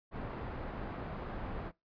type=low-pass noise; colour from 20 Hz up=pink; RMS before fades=-41 dBFS; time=0.11-1.72 s; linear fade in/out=50 ms; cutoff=1300 Hz; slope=12 dB/octave; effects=noise-tail reverb RT60 0.2 s tail -21 dB re dry + resampled to 11025 Hz